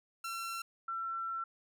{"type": "tone pair in turn", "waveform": ["sawtooth", "sine"], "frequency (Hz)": [1355, 1348.1], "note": ["E6", "E6"], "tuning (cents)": [47, 38], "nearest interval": "unison", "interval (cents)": 9, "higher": "first", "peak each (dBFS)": [-34, -35], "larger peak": "first", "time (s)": [[0.24, 0.62], [0.88, 1.44]], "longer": "second", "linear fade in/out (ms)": 5, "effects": []}